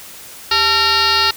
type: tone with frequency modulation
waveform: sine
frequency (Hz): 2794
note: F7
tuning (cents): 0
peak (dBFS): -11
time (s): 0.51-1.31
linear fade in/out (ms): 5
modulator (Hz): 479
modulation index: 4.2
effects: white hiss -36 dBFS RMS until 1.36 s